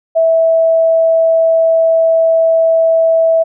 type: tone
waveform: sine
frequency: 654 Hz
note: E5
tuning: 14 cents flat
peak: -7 dBFS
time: 0.15-3.44 s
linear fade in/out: 20 ms
effects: none